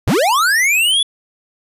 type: linear sweep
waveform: square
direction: up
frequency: 59.7 to 3478 Hz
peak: -12 dBFS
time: 0.07-1.03 s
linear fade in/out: 5 ms
effects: resampled to 32000 Hz